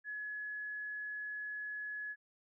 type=tone; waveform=sine; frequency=1695 Hz; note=G#6; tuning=35 cents sharp; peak=-39 dBFS; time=0.04-2.16 s; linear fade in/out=50 ms; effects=none